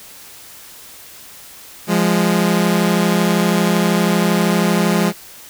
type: tone pair together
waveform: sawtooth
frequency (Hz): 174.3 / 207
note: F3 / G#3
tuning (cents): -3 / -5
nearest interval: minor third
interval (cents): 298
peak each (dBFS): -12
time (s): 1.87-5.13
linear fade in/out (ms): 50
effects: white hiss -39 dBFS RMS until 5.49 s